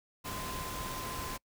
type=tone in noise; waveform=sine; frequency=1033 Hz; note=C6; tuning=22 cents flat; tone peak=-42 dBFS; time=0.24-1.38 s; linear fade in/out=20 ms; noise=pink; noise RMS=-40 dBFS; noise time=0.24-1.38 s; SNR=-5 dB; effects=noise-tail reverb RT60 0.1 s tail -26 dB re dry